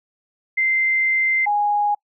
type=tone pair in turn; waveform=sine; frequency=2082 / 826.2 Hz; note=C7 / G#5; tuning=-9 / -9 cents; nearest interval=octave + major third; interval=1600 cents; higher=first; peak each=-16 dBFS; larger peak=neither; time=0.57-1.46 / 1.46-1.95 s; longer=first; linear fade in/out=10 ms; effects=noise-tail reverb RT60 0.1 s tail -26 dB re dry